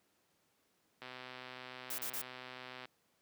click train, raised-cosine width 0.3 ms, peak -31 dBFS, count 234, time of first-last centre 1.02-2.855 s, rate 127 Hz
blue noise bursts, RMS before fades -40 dBFS, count 3, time 1.9-2.218 s, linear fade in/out 5 ms, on 84 ms, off 33 ms
effects pink hiss -75 dBFS RMS until 3.21 s + high-pass 150 Hz 12 dB/octave

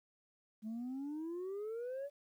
sine exponential sweep, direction up, 211.7 to 580 Hz, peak -37 dBFS, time 0.62-2.1 s, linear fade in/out 50 ms, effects tanh soft clip ceiling -38 dBFS + 12-bit

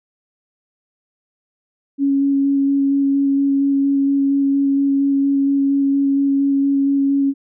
sine tone with vibrato, 277.2 Hz, C#4, in tune, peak -13 dBFS, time 1.98-7.34 s, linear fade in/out 50 ms, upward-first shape square, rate 4.3 Hz, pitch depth 8 cents each way, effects none

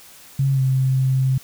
sine tone with pitch glide, 136.3 to 131.66 Hz, C#3 to C3, -29 to +11 cents, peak -15 dBFS, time 0.39-1.38 s, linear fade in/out 5 ms, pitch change -60 cents, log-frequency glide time 0.53-0.61 s, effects white hiss -45 dBFS RMS until 1.43 s

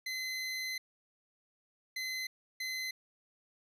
25% pulse tone bursts at uneven times, 2045 Hz, C7, 40 cents flat, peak -32 dBFS, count 3, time 0.06-0.78 / 1.96-2.27 / 2.6-2.91 s, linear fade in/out 5 ms, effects low-pass 12000 Hz 12 dB/octave

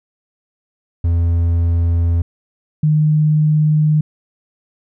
triangle / sine tone pair in turn, 84.7 / 152.85 Hz, E2 / D#3, +48 / -30 cents, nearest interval minor seventh, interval 1022 cents, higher second, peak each -10 dBFS, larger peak neither, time 1.04-2.22 / 2.83-4.01 s, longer neither, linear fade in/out 5 ms, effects none

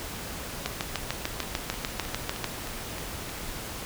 two click trains, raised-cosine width 0.2 ms, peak -20 / -10 dBFS, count 7 / 13, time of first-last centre 1.43-3.293 / 0.66-2.443 s, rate 3.22 / 6.73 Hz, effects pink hiss -37 dBFS RMS until 3.85 s

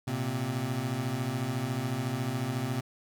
25% pulse beating tone pair, 116.5 / 130.5 Hz, A#2 / C3, -1 / -4 cents, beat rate 14 Hz, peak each -30 / -28 dBFS, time 0.07-2.81 s, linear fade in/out 10 ms, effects none

